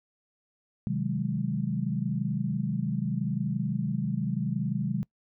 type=chord; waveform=sine; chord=Ab dominant seventh; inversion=first; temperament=just; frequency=129.78 / 155.74 / 186.89 / 207.7 Hz; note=C3 / Eb3 / Gb3 / Ab3; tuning=-14 / +2 / +18 / 0 cents; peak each=-32 dBFS; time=0.87-5.03 s; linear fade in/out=0 ms; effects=noise-tail reverb RT60 0.1 s tail -23 dB re dry